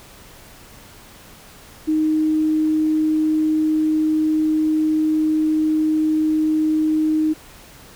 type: tone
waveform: sine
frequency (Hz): 311.1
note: D#4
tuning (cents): 0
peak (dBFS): -15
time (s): 1.87-7.34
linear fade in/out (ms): 20
effects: pink hiss -44 dBFS RMS until 7.95 s